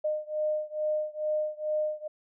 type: beating tone pair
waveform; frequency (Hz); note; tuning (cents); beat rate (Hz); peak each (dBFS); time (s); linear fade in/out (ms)
sine; 610 / 612.3; D#5 / D#5; -34 / -28; 2.3; -30 / -31; 0.04-2.08; 10
effects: none